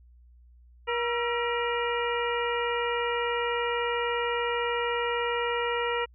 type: harmonic tone with a mistuned harmonic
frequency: 476.4 Hz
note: A#4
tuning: 38 cents sharp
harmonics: 1 / 2 / 3 / 4 / 5 / 6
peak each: -29 / -32 / -34 / -35 / -36 / -37 dBFS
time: 0.87-6.06 s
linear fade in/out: 20 ms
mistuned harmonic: 3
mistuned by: -90 cents
effects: added 60 Hz sine -52 dBFS peak until 6.14 s